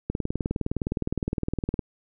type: click train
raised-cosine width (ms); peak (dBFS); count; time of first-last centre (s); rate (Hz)
3; -13; 34; 0.1-1.792; 19.5
effects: none